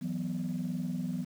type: chord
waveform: sine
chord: E suspended second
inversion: none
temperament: equal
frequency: 164.81 / 185 / 246.9 Hz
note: E3 / F#3 / B3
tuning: 0 / 0 / 0 cents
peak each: -35 / -34 / -35 dBFS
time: 0.01-1.25 s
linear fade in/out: 20 ms
effects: tanh soft clip ceiling -26 dBFS + 9-bit